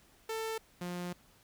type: tone pair in turn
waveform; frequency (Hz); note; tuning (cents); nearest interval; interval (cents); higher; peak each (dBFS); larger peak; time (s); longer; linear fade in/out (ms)
sawtooth; 444.8 / 177.13; A4 / F3; +19 / +25; octave + major third; 1594; first; -31 / -33; first; 0.29-0.58 / 0.81-1.13; second; 5
effects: pink hiss -64 dBFS RMS until 1.43 s